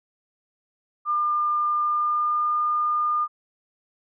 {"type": "tone with pitch glide", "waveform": "sine", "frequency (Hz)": [1202, 1211.8], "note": ["D6", "D#6"], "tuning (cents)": [40, -46], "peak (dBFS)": -20, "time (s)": [1.05, 3.28], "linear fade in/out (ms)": 50, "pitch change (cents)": 14, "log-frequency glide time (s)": [1.79, 2.59], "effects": []}